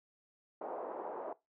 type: band-pass noise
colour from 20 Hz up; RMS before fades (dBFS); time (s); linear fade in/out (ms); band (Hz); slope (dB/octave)
pink; -42; 0.61-1.33; 5; 400 to 920; 24
effects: noise-tail reverb RT60 0.2 s tail -19 dB re dry